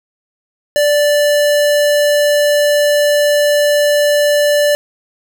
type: tone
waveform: square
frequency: 586 Hz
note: D5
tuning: 4 cents flat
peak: -10 dBFS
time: 0.76-4.75 s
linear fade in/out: 0 ms
effects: none